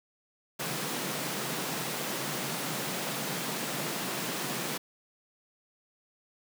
pink high-pass noise, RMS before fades -34 dBFS, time 0.59-4.78 s, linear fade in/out 10 ms, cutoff 130 Hz, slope 96 dB/octave, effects none

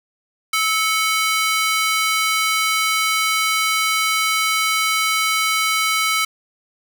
sawtooth ring-modulated tone, 1760 Hz, A6, in tune, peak -10 dBFS, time 0.53-6.25 s, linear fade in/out 5 ms, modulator 460 Hz, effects none

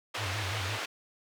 white band-pass noise, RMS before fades -36 dBFS, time 0.14-0.86 s, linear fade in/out 10 ms, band 390 to 3100 Hz, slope 12 dB/octave
triangle tone with vibrato, 99.3 Hz, G2, 23 cents sharp, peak -32 dBFS, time 0.17-0.79 s, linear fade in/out 50 ms, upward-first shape square, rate 5.8 Hz, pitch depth 110 cents each way
effects none

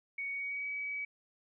sine tone with pitch glide, 2234 to 2277 Hz, C#7 to C#7, +13 to +46 cents, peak -35 dBFS, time 0.18-1.05 s, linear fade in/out 5 ms, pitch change +33 cents, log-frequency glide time 0.32-0.69 s, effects none

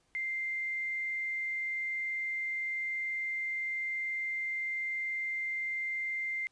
sine tone with quantisation, 2093 Hz, C7, in tune, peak -32 dBFS, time 0.15-6.47 s, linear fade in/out 0 ms, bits 10, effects pink hiss -72 dBFS RMS until 6.51 s + resampled to 22050 Hz

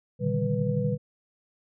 sine tone cluster, 117.8 / 143.4 / 155.3 / 195 / 492 Hz, A#2 / D3 / D#3 / G3 / B4, +19 / -41 / -3 / -9 / -7 cents, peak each -30 dBFS, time 0.19-0.98 s, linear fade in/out 50 ms, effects none

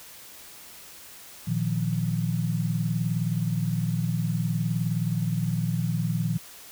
sine chord, Bb suspended fourth, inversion none, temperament just, 116.54 / 155.39 / 174.81 Hz, Bb2 / Eb3 / F3, 0 / -2 / +2 cents, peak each -28 dBFS, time 1.47-6.38 s, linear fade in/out 10 ms, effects white hiss -46 dBFS RMS until 6.71 s

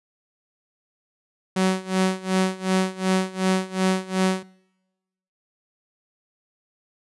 sawtooth tone with tremolo, 187.8 Hz, F#3, 26 cents sharp, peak -13 dBFS, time 1.56-4.43 s, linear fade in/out 5 ms, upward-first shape sine, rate 2.7 Hz, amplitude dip 90%, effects noise-tail reverb RT60 1.0 s tail -26 dB re dry + resampled to 24000 Hz

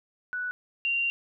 sine tone pair in turn, 1480 / 2767 Hz, F#6 / F7, 0 / -17 cents, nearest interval major seventh, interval 1083 cents, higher second, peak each -29 / -24 dBFS, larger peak second, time 0.33-0.51 / 0.85-1.1 s, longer second, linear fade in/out 0 ms, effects none

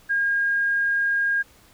sine tone, 1622 Hz, G#6, 41 cents flat, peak -19 dBFS, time 0.09-1.43 s, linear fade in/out 20 ms, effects pink hiss -54 dBFS RMS until 1.73 s

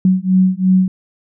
sine beating tone pair, 185 / 187.9 Hz, F#3 / F#3, 0 / +27 cents, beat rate 2.9 Hz, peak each -13 dBFS, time 0.05-0.88 s, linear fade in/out 2 ms, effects none

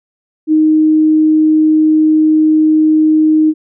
sine tone, 311.1 Hz, D#4, in tune, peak -6 dBFS, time 0.47-3.54 s, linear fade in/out 50 ms, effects none

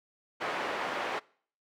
pink band-pass noise, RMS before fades -34 dBFS, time 0.4-1.2 s, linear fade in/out 20 ms, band 500 to 2100 Hz, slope 12 dB/octave, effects noise-tail reverb RT60 0.5 s tail -23 dB re dry

